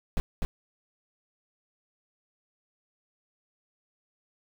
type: noise with echo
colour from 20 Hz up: brown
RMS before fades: -25 dBFS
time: 0.17-0.2 s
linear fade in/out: 0 ms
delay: 250 ms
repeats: 1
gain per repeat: -2 dB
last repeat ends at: 0.45 s
effects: none